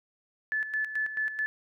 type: tone with tremolo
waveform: sine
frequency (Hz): 1735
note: A6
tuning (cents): -25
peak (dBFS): -26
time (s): 0.52-1.46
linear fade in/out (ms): 0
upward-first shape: square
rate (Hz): 4.6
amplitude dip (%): 65
effects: none